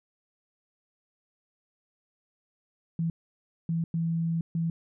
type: tone bursts at uneven times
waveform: sine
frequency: 165.6 Hz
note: E3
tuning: 8 cents sharp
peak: -25 dBFS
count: 4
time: 2.99-3.1 / 3.69-3.84 / 3.94-4.41 / 4.55-4.7 s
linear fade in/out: 2 ms
effects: none